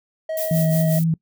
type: tone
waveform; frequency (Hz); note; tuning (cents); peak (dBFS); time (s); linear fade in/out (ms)
triangle; 637; D#5; +41; -21; 0.29-0.99; 5
type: noise with tremolo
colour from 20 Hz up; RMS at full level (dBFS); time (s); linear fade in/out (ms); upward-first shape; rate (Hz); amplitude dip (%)
violet; -27; 0.37-1.04; 2; sine; 5.6; 65
type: tone with vibrato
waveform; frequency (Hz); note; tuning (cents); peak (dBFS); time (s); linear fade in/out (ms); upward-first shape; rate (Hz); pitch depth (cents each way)
sine; 162.3; E3; -27; -16; 0.51-1.14; 2; square; 4.3; 18
effects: noise-tail reverb RT60 0.1 s tail -23 dB re dry